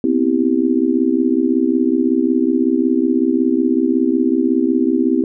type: chord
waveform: sine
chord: C major seventh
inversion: third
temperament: just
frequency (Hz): 245.3 / 261.6 / 327 / 392.4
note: B3 / C4 / E4 / G4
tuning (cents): -12 / 0 / -14 / +2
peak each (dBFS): -21 / -16 / -17 / -21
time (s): 0.04-5.24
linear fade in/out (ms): 2
effects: none

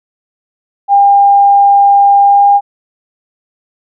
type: tone with pitch glide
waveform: sine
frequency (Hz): 802 to 807.1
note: G5 to G#5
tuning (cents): +39 to -50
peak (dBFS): -3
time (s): 0.88-2.61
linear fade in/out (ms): 50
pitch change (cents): +11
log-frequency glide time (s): 2.21-2.49
effects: none

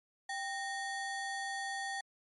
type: ring-modulated tone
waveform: square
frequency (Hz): 1318.5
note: E6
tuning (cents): 0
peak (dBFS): -34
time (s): 0.29-2.01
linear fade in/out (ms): 5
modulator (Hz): 532
effects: MP3 48 kbps

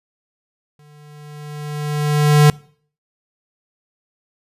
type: tone with exponential growth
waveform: square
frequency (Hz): 148.7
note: D3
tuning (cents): +22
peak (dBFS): -7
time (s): 0.79-2.5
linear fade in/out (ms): 2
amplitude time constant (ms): 370
effects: noise-tail reverb RT60 0.5 s tail -23 dB re dry + resampled to 32000 Hz

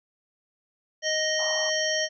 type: harmonic tone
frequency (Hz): 622.3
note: D#5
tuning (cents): 0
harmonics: 1 / 3 / 5 / 7 / 9 / 10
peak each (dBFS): -28 / -29 / -31 / -39 / -29 / -38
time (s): 1.02-2.09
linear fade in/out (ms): 50
type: band-pass noise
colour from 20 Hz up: white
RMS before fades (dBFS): -39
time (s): 1.39-1.7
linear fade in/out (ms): 5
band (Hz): 660 to 1100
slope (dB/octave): 48
effects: none

